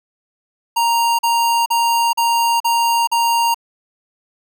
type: tone bursts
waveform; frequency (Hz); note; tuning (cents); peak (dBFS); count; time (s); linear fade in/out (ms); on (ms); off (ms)
square; 932.3; A#5; 0; -14; 6; 0.76-3.545; 10; 430; 41
effects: none